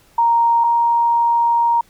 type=tone pair in turn; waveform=sine; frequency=932.3 / 936.7 Hz; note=A#5 / A#5; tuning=0 / +8 cents; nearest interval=unison; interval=8 cents; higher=second; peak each=-11 / -12 dBFS; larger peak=first; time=0.18-0.64 / 0.64-1.81 s; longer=second; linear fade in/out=5 ms; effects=pink hiss -53 dBFS RMS until 1.89 s